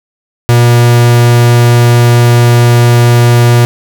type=tone; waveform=45% pulse; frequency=119.7 Hz; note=A#2; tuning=46 cents sharp; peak=-3 dBFS; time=0.49-3.65 s; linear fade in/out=0 ms; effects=none